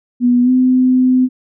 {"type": "tone with pitch glide", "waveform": "sine", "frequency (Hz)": [244.7, 255.2], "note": ["B3", "C4"], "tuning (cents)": [-16, -43], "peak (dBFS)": -8, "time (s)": [0.2, 1.29], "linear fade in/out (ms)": 50, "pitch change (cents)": 73, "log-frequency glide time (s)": [0.43, 0.5], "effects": []}